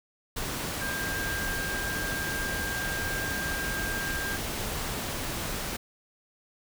sine tone in noise, 1597 Hz, G6, 32 cents sharp, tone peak -32 dBFS, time 0.81-4.37 s, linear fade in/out 10 ms, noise pink, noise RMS -33 dBFS, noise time 0.36-5.77 s, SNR -2 dB, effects none

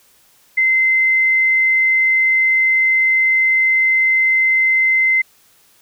sine tone, 2068 Hz, C7, 21 cents flat, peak -11 dBFS, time 0.57-5.22 s, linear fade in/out 10 ms, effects white hiss -53 dBFS RMS until 5.81 s

